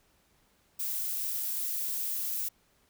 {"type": "noise", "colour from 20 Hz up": "violet", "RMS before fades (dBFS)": -33, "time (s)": [0.79, 2.49], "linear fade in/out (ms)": 10, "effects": ["pink hiss -68 dBFS RMS until 2.89 s"]}